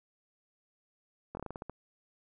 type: slowing click train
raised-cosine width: 1 ms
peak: -26 dBFS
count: 9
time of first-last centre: 1.35-1.696 s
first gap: 21 ms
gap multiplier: 1.2
effects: none